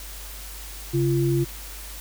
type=tone pair together; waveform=sine; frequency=136.63 / 342.9 Hz; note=C#3 / F4; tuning=-25 / -32 cents; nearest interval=octave + major third; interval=1593 cents; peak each=-21 / -22 dBFS; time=0.93-1.45 s; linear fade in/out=20 ms; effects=added 50 Hz sine -38 dBFS peak until 2 s + white hiss -40 dBFS RMS until 2 s